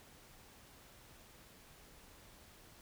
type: silence
effects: pink hiss -60 dBFS RMS until 2.81 s